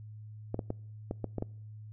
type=clicks; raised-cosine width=2 ms; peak=-20 dBFS; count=7; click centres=0.544 / 0.592 / 0.704 / 1.111 / 1.243 / 1.383 / 1.424 s; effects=noise-tail reverb RT60 0.7 s tail -25 dB re dry + added 107 Hz sine -44 dBFS peak until 1.92 s